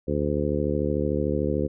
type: harmonic tone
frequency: 73.42 Hz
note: D2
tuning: in tune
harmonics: 1 / 2 / 3 / 4 / 5 / 6 / 7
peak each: -30 / -30 / -30 / -30 / -30 / -30 / -30 dBFS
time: 0.07-1.68 s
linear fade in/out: 20 ms
effects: none